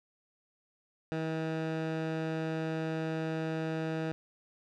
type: tone with low-pass filter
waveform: 15% pulse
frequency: 160 Hz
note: D#3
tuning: 49 cents sharp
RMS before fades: -34 dBFS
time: 1.12-4.12 s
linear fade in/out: 0 ms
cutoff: 3400 Hz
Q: 0.52
effects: none